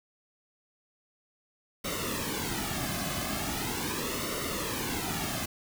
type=noise with flanger; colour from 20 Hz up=pink; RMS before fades=-33 dBFS; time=1.84-5.46 s; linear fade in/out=10 ms; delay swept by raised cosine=1.2 to 2.17 ms; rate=0.4 Hz; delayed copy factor=-0.7; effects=none